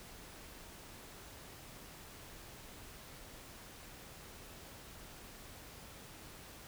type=silence; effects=pink hiss -53 dBFS RMS until 6.67 s